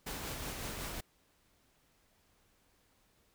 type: noise with tremolo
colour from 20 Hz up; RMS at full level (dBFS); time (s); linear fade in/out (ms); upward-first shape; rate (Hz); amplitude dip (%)
pink; -40; 0.06-1.01; 10; sine; 5.4; 30
effects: pink hiss -71 dBFS RMS until 3.34 s